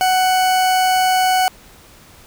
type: tone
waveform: 40% pulse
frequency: 744 Hz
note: F#5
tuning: 9 cents sharp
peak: -12 dBFS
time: 0.01-1.48 s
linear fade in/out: 0 ms
effects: pink hiss -45 dBFS RMS until 2.26 s